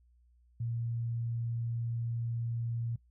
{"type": "tone", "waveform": "sine", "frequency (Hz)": 116.8, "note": "A#2", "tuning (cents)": 4, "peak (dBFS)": -32, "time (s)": [0.6, 2.96], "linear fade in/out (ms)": 5, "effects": ["noise-tail reverb RT60 0.1 s tail -20 dB re dry", "added 60 Hz sine -62 dBFS peak until 3.1 s"]}